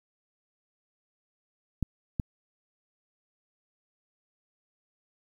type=clicks; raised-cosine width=5 ms; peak=-15 dBFS; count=2; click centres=1.827 / 2.198 s; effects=9-bit